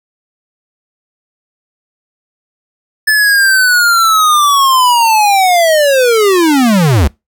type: linear sweep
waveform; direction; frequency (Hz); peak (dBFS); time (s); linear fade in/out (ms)
square; down; 1745 to 61.74; -7; 3.07-7.08; 10
effects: noise-tail reverb RT60 0.2 s tail -24 dB re dry